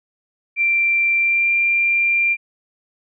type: tone with pitch glide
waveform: sine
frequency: 2358 to 2379 Hz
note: D7 to D7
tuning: +6 to +22 cents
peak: -14 dBFS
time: 0.56-2.37 s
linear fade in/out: 50 ms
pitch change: +16 cents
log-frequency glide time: 1.18-1.51 s
effects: none